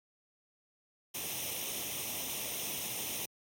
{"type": "noise with comb filter", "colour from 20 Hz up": "white", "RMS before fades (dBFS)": -38, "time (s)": [1.14, 3.26], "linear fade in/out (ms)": 10, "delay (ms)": 0.33, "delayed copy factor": 0.7, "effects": ["high-pass 80 Hz 12 dB/octave", "AAC 64 kbps"]}